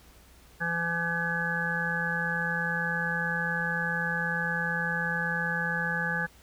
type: harmonic tone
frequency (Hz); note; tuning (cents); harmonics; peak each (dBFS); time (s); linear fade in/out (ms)
169; E3; +43; 1 / 3 / 5 / 7 / 9 / 10; -34 / -39 / -37 / -42 / -32 / -30; 0.6-6.27; 20
effects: added 60 Hz sine -57 dBFS peak until 6.42 s + pink hiss -57 dBFS RMS until 6.42 s